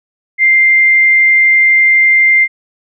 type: tone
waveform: sine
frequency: 2096 Hz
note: C7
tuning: 2 cents sharp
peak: -5 dBFS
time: 0.38-2.48 s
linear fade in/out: 50 ms
effects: none